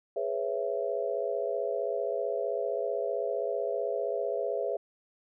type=chord; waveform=sine; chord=C# minor seventh; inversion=second; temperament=just; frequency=415.8 / 498.9 / 554.4 / 665.2 Hz; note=G#4 / B4 / C#5 / E5; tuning=+2 / +17 / 0 / +16 cents; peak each=-34 dBFS; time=0.16-4.77 s; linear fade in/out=5 ms; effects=none